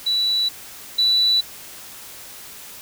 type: tone pair in turn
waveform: sine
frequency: 3944 / 3958 Hz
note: B7 / B7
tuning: -3 / +3 cents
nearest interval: unison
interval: 6 cents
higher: second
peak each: -17 / -14 dBFS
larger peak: second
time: 0.06-0.49 / 0.98-1.41 s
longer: neither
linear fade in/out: 10 ms
effects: white hiss -39 dBFS RMS until 2.81 s